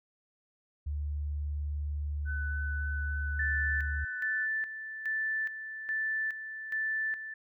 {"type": "tone", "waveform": "sine", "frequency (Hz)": 73.4, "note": "D2", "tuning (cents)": 0, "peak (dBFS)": -31, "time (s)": [0.86, 4.05], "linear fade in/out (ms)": 10}
{"type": "tone with vibrato", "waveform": "sine", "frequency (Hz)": 1500, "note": "F#6", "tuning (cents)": 23, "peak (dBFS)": -36, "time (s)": [2.25, 4.48], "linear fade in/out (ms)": 50, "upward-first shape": "sine", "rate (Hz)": 3.5, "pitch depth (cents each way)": 8}
{"type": "tone with tremolo", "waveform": "sine", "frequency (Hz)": 1760, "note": "A6", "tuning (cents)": 0, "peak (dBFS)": -29, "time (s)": [3.39, 7.34], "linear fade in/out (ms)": 5, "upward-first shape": "square", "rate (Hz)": 1.2, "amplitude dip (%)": 65}
{"effects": []}